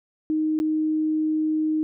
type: tone with dropouts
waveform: sine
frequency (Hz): 311.1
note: D#4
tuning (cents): 0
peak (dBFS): -20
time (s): 0.3-1.83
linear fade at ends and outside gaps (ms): 0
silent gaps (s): 0.59-0.6
effects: none